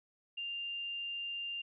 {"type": "tone", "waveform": "sine", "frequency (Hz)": 2794, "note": "F7", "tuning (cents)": 0, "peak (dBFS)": -37, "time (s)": [0.37, 1.62], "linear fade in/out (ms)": 10, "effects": []}